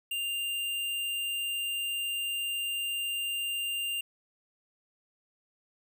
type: tone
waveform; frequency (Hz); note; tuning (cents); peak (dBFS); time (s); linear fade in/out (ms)
square; 2794; F7; 0; -31; 0.11-4.01; 5
effects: 10-bit